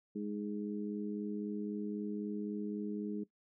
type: harmonic tone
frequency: 103.83 Hz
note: G#2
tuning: in tune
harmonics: 2 / 3 / 4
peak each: -38 / -42 / -44 dBFS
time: 0.15-3.24 s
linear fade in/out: 10 ms
effects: noise-tail reverb RT60 0.1 s tail -18 dB re dry